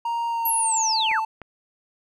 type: tone with pitch glide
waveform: triangle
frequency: 933 to 884.2 Hz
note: A#5 to A5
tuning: +1 to +8 cents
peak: -21 dBFS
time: 0.05-1.25 s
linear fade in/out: 5 ms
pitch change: -93 cents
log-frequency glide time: 0.28-0.86 s
type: linear sweep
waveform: sine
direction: down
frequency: 11970 to 1007 Hz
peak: -21 dBFS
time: 0.45-1.2 s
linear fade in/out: 5 ms
type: clicks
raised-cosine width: 0.5 ms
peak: -23 dBFS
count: 2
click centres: 1.114 / 1.417 s
effects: none